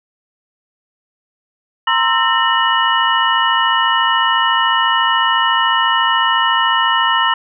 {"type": "tone cluster", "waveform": "sine", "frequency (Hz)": [929, 1043, 1324, 1823, 2929], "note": ["A#5", "C6", "E6", "A#6", "F#7"], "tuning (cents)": [-6, -6, 7, -39, -18], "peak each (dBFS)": -18, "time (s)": [1.87, 7.34], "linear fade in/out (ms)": 5, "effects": []}